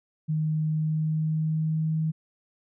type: tone with pitch glide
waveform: sine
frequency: 155.56 to 158.19 Hz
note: D#3 to D#3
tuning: 0 to +29 cents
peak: -23 dBFS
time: 0.28-2.12 s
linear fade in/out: 20 ms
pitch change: +29 cents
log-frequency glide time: 0.69-1.95 s
effects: none